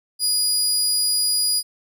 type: tone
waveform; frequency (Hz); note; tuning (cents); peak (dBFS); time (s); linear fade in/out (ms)
25% pulse; 4900; D#8; -27; -13; 0.19-1.63; 50
effects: none